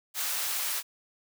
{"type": "high-pass noise", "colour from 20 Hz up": "white", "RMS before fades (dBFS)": -31, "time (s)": [0.14, 0.83], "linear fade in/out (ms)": 50, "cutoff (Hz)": 760, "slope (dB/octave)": 12, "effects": []}